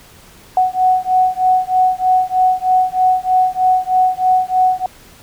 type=beating tone pair; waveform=sine; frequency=740 / 743.2 Hz; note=F#5 / F#5; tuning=0 / +7 cents; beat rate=3.2 Hz; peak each=-14 dBFS; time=0.57-4.86 s; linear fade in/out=2 ms; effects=pink hiss -43 dBFS RMS until 5.22 s